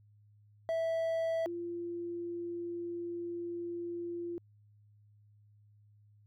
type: tone pair in turn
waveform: triangle / sine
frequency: 656 / 344.7 Hz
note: E5 / F4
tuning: -9 / -23 cents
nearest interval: major seventh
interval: 1114 cents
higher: first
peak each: -28 / -36 dBFS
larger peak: first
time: 0.69-1.46 / 1.46-4.38 s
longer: second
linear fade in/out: 0 ms
effects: added 104 Hz sine -60 dBFS peak until 6.26 s